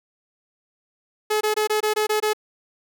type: tone bursts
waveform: sawtooth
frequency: 426.9 Hz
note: G#4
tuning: 48 cents sharp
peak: -15 dBFS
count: 8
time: 1.3-2.334 s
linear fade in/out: 10 ms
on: 110 ms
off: 22 ms
effects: none